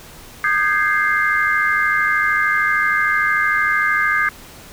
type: chord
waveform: sine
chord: Ab major seventh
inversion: second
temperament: equal with one note detuned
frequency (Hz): 1221 / 1568 / 1661.2 / 2093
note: Eb6 / G6 / Ab6 / C7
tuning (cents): -33 / 0 / 0 / 0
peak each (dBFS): -20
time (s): 0.44-4.29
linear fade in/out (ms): 2
effects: pink hiss -40 dBFS RMS until 4.72 s